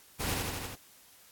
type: noise with echo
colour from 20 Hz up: pink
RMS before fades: -33 dBFS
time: 0.19-0.35 s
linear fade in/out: 20 ms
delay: 82 ms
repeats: 5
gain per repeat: -2 dB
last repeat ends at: 0.76 s
effects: white hiss -58 dBFS RMS until 1.31 s + AAC 64 kbps